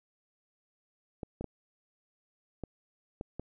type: clicks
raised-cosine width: 2 ms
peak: -24 dBFS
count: 6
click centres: 1.232 / 1.41 / 1.443 / 2.637 / 3.211 / 3.396 s
effects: none